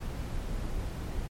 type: noise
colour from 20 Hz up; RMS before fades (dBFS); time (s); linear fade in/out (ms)
brown; -34; 0-1.28; 20
effects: MP3 64 kbps